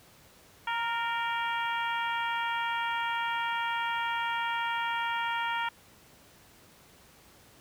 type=harmonic tone with a mistuned harmonic; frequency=466.2 Hz; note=A#4; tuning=in tune; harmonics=2 / 3 / 4 / 5 / 6 / 7; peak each=-31 / -35 / -37 / -39 / -41 / -42 dBFS; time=0.67-5.69 s; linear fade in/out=5 ms; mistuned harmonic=4; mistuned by=-23 cents; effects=pink hiss -57 dBFS RMS until 7.6 s + high-pass 60 Hz 12 dB/octave